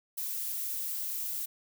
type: noise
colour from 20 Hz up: violet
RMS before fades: -35 dBFS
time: 0.17-1.46 s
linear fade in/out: 10 ms
effects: none